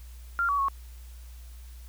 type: tone with pitch steps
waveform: sine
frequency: 1388 / 1134 / 1101 Hz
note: F6 / C#6 / C#6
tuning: -11 / +39 / -12 cents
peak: -23 dBFS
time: 0.39-0.684 s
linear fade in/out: 0 ms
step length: 98 ms
effects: added 60 Hz sine -42 dBFS peak until 1.88 s + white hiss -57 dBFS RMS until 1.88 s